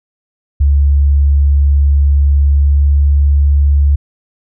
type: tone with pitch glide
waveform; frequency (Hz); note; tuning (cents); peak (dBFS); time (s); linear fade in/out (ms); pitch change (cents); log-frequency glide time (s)
sine; 70.8 to 71.29; C#2 to C#2; +37 to +49; -6; 0.6-3.96; 10; +12; 2.56-2.83
effects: none